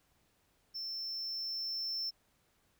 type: tone with level ramp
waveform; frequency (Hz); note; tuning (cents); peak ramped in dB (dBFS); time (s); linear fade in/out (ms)
triangle; 5350; E8; +25; -37 to -33; 0.74-2.11; 20
effects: pink hiss -73 dBFS RMS until 2.79 s